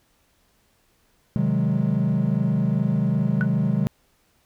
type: chord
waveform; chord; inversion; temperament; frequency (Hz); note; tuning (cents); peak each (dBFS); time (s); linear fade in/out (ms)
triangle; Ab dominant seventh; first; equal; 130.81 / 155.56 / 185 / 207.7; C3 / Eb3 / Gb3 / Ab3; 0 / 0 / 0 / 0; -22; 1.36-3.87; 0
type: tone with exponential decay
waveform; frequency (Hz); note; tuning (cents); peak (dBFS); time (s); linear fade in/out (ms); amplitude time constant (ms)
sine; 1480; F#6; 0; -19; 3.41-3.48; 0; 15
effects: tanh soft clip ceiling -10 dBFS + pink hiss -64 dBFS RMS until 4.45 s